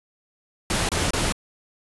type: noise bursts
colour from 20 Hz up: pink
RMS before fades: -23 dBFS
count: 3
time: 0.7-1.324 s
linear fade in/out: 2 ms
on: 190 ms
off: 27 ms
effects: resampled to 24000 Hz